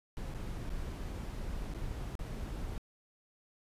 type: noise with dropouts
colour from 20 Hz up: brown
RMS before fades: -39 dBFS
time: 0.17-2.78 s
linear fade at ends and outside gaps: 0 ms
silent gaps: 0.339-0.347 / 0.693-0.702 / 1.738-1.746 / 2.153-2.192 s
effects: resampled to 32000 Hz